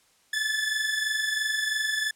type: tone pair together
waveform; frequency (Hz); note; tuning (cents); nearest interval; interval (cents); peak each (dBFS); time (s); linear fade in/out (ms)
sawtooth; 1718 / 1741; A6 / A6; -42 / -19; unison; 23; -27 / -23; 0.33-2.11; 5
effects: white hiss -63 dBFS RMS until 2.15 s + low-pass 10000 Hz 12 dB/octave